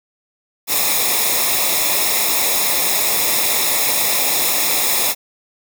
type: noise with comb filter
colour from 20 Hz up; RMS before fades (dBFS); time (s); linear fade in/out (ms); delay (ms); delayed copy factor
white; -17; 0.67-5.15; 50; 0.66; -0.75
effects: none